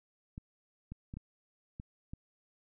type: clicks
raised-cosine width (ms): 5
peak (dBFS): -30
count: 6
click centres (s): 0.379 / 0.92 / 1.139 / 1.17 / 1.799 / 2.135
effects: none